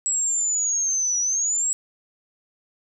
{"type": "linear two-way sweep", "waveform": "sine", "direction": "down then up", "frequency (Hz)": [7770, 5800, 7770], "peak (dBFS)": -20, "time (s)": [0.06, 1.73], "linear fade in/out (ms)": 0, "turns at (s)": 1.2, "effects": []}